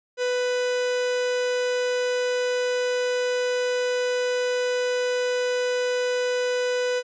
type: tone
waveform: 45% pulse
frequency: 496.6 Hz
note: B4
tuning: 9 cents sharp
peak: -22 dBFS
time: 0.17-7.03 s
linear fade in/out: 50 ms
effects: resampled to 16000 Hz